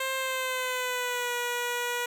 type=tone with pitch glide; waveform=10% pulse; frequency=528 to 484.2 Hz; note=C5 to B4; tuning=+16 to -34 cents; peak=-20 dBFS; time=0-2.06 s; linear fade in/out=5 ms; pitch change=-150 cents; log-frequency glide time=0.16-1.34 s; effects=none